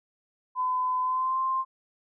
sine tone with pitch glide, 1013 to 1050.5 Hz, B5 to C6, +44 to +7 cents, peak -24 dBFS, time 0.55-1.65 s, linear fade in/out 50 ms, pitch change +63 cents, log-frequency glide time 1.01-1.39 s, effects none

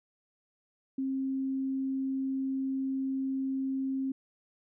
sine tone, 267 Hz, C4, 35 cents sharp, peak -29 dBFS, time 0.98-4.12 s, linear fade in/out 5 ms, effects none

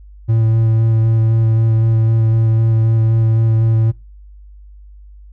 triangle tone with vibrato, 112.3 Hz, A2, 36 cents sharp, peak -8 dBFS, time 0.28-3.92 s, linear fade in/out 20 ms, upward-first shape square, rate 3.9 Hz, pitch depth 10 cents each way, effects noise-tail reverb RT60 0.3 s tail -26 dB re dry + added 50 Hz sine -36 dBFS peak until 5.32 s

